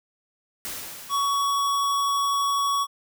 white noise with exponential decay, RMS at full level -32 dBFS, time 0.65-2.36 s, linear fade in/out 0 ms, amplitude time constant 370 ms
square tone, 1122 Hz, C#6, 21 cents sharp, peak -22 dBFS, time 1.09-2.87 s, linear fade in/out 50 ms
effects none

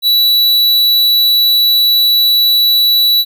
square tone, 3938 Hz, B7, 6 cents flat, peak -8 dBFS, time 0.02-3.25 s, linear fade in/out 50 ms, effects none

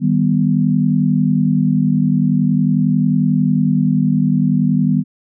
sine chord, Eb augmented, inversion none, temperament equal, 155.56 / 196 / 246.9 Hz, Eb3 / G3 / B3, 0 / 0 / 0 cents, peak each -16 dBFS, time 0-5.04 s, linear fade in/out 50 ms, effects none

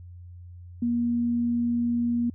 sine tone, 237.6 Hz, A#3, 33 cents sharp, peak -22 dBFS, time 0.82-2.3 s, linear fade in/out 5 ms, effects added 88 Hz sine -41 dBFS peak until 2.34 s

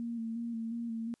sine tone with vibrato, 230.2 Hz, A#3, 22 cents flat, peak -34 dBFS, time 0-1.14 s, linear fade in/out 0 ms, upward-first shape square, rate 2.8 Hz, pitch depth 28 cents each way, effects white hiss -75 dBFS RMS until 1.2 s + resampled to 24000 Hz

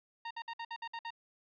sawtooth tone bursts, 925 Hz, A#5, 14 cents flat, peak -35 dBFS, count 8, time 0.25-1.105 s, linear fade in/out 5 ms, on 57 ms, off 57 ms, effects resampled to 11025 Hz + 12-bit

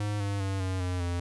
square tone with pitch steps, 103.83 / 100.29 / 96.88 / 93.58 / 90.39 / 87.31 Hz, G#2 / G2 / G2 / F#2 / F#2 / F2, 0 / +40 / -20 / +20 / -40 / 0 cents, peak -29 dBFS, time 0-1.2 s, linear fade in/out 5 ms, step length 200 ms, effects resampled to 24000 Hz

